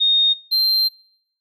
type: tone pair in turn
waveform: sine / triangle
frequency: 3699 / 4152 Hz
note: A#7 / C8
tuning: -14 / -14 cents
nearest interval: major second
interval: 200 cents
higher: second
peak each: -13 dBFS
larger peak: neither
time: 0-0.34 / 0.51-0.89 s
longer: second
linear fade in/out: 20 ms
effects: noise-tail reverb RT60 0.7 s tail -25 dB re dry

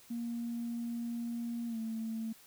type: tone with pitch glide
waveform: sine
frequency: 234.8 to 223.6 Hz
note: A#3 to A3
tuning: +13 to +28 cents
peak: -34 dBFS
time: 0.1-2.33 s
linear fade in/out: 10 ms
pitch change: -85 cents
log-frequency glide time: 1.67-1.78 s
effects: tanh soft clip ceiling -30 dBFS + white hiss -59 dBFS RMS until 2.46 s

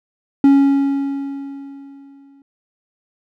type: tone with exponential decay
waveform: triangle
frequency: 277.2 Hz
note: C#4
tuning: in tune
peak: -4 dBFS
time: 0.44-2.42 s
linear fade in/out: 2 ms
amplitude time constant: 430 ms
effects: none

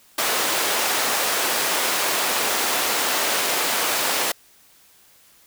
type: high-pass noise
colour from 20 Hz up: pink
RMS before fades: -22 dBFS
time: 0.18-4.32 s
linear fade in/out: 5 ms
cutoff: 520 Hz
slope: 12 dB/octave
effects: white hiss -54 dBFS RMS until 5.46 s

